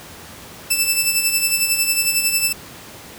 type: tone with tremolo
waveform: 10% pulse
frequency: 2644 Hz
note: E7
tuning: 5 cents sharp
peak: -5 dBFS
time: 0.7-2.53 s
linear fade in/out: 10 ms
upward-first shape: sine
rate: 11 Hz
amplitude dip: 55%
effects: pink hiss -38 dBFS RMS until 3.18 s + high-pass 80 Hz 12 dB/octave